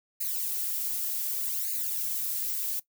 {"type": "noise with flanger", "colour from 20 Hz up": "violet", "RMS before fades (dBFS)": -31, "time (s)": [0.2, 2.8], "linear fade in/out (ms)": 10, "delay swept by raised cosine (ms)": [0.44, 3.34], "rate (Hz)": 0.66, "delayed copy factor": 0.75, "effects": ["noise-tail reverb RT60 0.1 s tail -19 dB re dry"]}